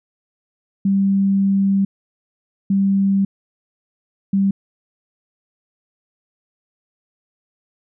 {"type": "tone bursts at uneven times", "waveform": "sine", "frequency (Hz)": 196, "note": "G3", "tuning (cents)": 0, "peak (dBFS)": -13, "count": 3, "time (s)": [[0.85, 1.85], [2.7, 3.25], [4.33, 4.51]], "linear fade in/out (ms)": 5, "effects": []}